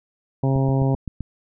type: harmonic tone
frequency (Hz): 134.6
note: C3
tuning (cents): +49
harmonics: 1 / 2 / 3 / 4 / 5 / 6 / 7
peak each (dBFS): -18 / -24 / -28 / -30 / -32 / -34 / -35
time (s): 0.43-0.95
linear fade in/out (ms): 5
type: click train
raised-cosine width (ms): 5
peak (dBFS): -16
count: 6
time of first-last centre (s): 0.56-1.207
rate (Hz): 7.73
effects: none